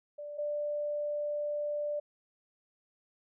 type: tone pair in turn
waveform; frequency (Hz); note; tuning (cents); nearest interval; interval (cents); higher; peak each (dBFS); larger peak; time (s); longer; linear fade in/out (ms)
sine; 587.3 / 589.9; D5 / D5; 0 / +8; unison; 8; second; -39 / -31; second; 0.18-0.38 / 0.38-2; second; 10
effects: none